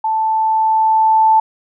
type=tone with level ramp; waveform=sine; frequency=880 Hz; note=A5; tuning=in tune; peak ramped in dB=-14 to -7 dBFS; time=0.04-1.4 s; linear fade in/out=5 ms; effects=none